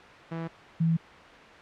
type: tone pair in turn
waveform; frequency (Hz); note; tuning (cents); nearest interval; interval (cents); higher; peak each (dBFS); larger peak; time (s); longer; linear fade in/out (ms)
sawtooth / sine; 164.81 / 164.23; E3 / E3; 0 / -6; unison; 6; first; -28 / -21; second; 0.31-0.48 / 0.8-0.97; neither; 10
effects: white hiss -47 dBFS RMS until 1.61 s + low-pass 2000 Hz 12 dB/octave